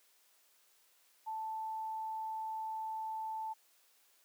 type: tone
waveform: sine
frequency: 880 Hz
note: A5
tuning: in tune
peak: -37 dBFS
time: 1.26-3.54 s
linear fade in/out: 20 ms
effects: white hiss -69 dBFS RMS until 4.24 s + high-pass 400 Hz 12 dB/octave